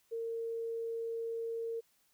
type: tone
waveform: sine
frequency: 458.1 Hz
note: A#4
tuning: 30 cents flat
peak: -35 dBFS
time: 0.11-1.81 s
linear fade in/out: 20 ms
effects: white hiss -72 dBFS RMS until 2.13 s